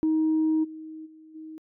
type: tone with level steps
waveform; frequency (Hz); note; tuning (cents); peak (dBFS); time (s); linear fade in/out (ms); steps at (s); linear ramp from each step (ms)
sine; 315; D#4; +21; -19 / -37 / -47 / -38; 0.03-1.58; 0; 0.63 / 1.05 / 1.34; 20
effects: tanh soft clip ceiling -17 dBFS